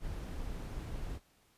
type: noise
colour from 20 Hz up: brown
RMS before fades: -40 dBFS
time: 0-1.2 s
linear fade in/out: 50 ms
effects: pink hiss -69 dBFS RMS until 1.57 s + resampled to 32000 Hz